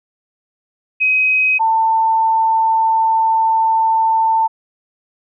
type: tone pair in turn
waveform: sine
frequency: 2527 / 893.4 Hz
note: D#7 / A5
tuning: +26 / +26 cents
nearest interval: octave + tritone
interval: 1800 cents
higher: first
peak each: -11 dBFS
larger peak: neither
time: 1-1.59 / 1.59-4.48 s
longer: second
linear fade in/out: 20 ms
effects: none